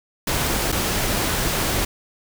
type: noise with dropouts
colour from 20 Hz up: pink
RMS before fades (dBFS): -22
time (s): 0.27-1.85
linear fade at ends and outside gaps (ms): 5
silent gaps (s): 0.719-0.723
effects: none